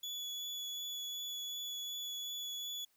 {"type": "tone with vibrato", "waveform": "35% pulse", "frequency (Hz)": 3413, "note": "G#7", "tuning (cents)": 47, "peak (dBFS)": -38, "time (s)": [0.03, 2.85], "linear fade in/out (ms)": 5, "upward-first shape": "triangle", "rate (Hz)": 2.7, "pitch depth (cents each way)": 12, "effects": ["white hiss -74 dBFS RMS until 2.96 s"]}